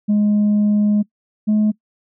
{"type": "tone pair in turn", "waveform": "sine", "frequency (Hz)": [208.3, 212.7], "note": ["G#3", "G#3"], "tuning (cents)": [5, 42], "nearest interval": "unison", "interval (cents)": 37, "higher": "second", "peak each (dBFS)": -10, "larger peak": "neither", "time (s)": [[0.08, 1.03], [1.47, 1.72]], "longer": "first", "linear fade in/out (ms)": 20, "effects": ["noise-tail reverb RT60 0.1 s tail -23 dB re dry", "tanh soft clip ceiling -11 dBFS"]}